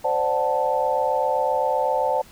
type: chord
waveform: sine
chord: D dominant seventh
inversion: third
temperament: equal with one note detuned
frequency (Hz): 519.6 / 587.3 / 740 / 880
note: C5 / D5 / F#5 / A5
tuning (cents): -12 / 0 / 0 / 0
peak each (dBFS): -24 / -25 / -27 / -23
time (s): 0.04-2.22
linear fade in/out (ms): 10
effects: pink hiss -49 dBFS RMS until 2.31 s